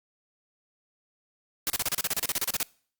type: noise bursts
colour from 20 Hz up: white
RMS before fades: -27 dBFS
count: 16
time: 1.67-2.629 s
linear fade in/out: 0 ms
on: 29 ms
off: 33 ms
effects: noise-tail reverb RT60 0.5 s tail -24 dB re dry + Opus 48 kbps